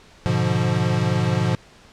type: chord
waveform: square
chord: G# diminished seventh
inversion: none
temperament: equal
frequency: 103.83 / 123.47 / 146.83 / 174.61 Hz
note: G#2 / B2 / D3 / F3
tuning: 0 / 0 / 0 / 0 cents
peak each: -25 / -23 / -27 / -24 dBFS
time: 0.26-1.55 s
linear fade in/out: 0 ms
effects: pink hiss -49 dBFS RMS until 1.92 s + low-pass 6000 Hz 12 dB/octave